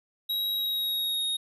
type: tone with pitch glide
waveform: square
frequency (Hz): 3838 to 3740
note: A#7 to A#7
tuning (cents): +50 to +5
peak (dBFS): -27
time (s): 0.29-1.37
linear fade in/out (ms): 10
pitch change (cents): -45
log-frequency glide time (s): 0.51-1.26
effects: none